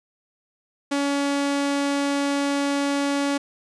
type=tone; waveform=sawtooth; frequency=282.2 Hz; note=C#4; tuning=31 cents sharp; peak=-17 dBFS; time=0.91-3.38 s; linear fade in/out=10 ms; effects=resampled to 22050 Hz